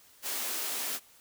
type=high-pass noise; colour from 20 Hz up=white; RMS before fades=-34 dBFS; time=0.22-1 s; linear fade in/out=50 ms; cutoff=220 Hz; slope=48 dB/octave; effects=white hiss -59 dBFS RMS until 1.2 s